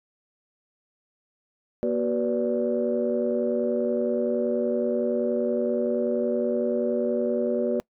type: tone cluster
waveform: sine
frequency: 238.3 / 377 / 491.4 / 582 Hz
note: A#3 / F#4 / B4 / D5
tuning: +38 / +32 / -9 / -16 cents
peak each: -27 dBFS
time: 1.83-7.8 s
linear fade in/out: 0 ms
effects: noise-tail reverb RT60 0.1 s tail -25 dB re dry + tanh soft clip ceiling -13 dBFS